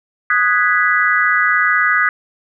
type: chord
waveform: sine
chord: G# minor seventh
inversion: second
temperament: equal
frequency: 1244.5 / 1480 / 1661.2 / 1975.5 Hz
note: D#6 / F#6 / G#6 / B6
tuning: 0 / 0 / 0 / 0 cents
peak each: -17 dBFS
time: 0.3-2.09 s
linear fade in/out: 2 ms
effects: none